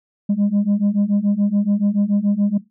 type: beating tone pair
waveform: sine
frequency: 200 / 207 Hz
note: G3 / G#3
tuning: +35 / -5 cents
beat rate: 7 Hz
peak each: -17 / -15 dBFS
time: 0.29-2.58 s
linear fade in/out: 10 ms
effects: noise-tail reverb RT60 0.2 s tail -18 dB re dry + tanh soft clip ceiling -12 dBFS